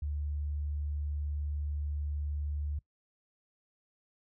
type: tone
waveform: sine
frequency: 73.42 Hz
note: D2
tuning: in tune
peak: -32 dBFS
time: 0.02-2.79 s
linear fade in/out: 5 ms
effects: noise-tail reverb RT60 0.1 s tail -21 dB re dry